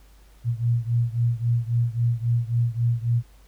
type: beating tone pair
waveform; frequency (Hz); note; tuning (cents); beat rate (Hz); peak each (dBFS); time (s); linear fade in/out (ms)
sine; 116.8 / 120.5; A#2 / B2; +4 / -42; 3.7; -22 / -24; 0.44-3.23; 50
effects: added 50 Hz sine -49 dBFS peak until 3.47 s + pink hiss -59 dBFS RMS until 3.47 s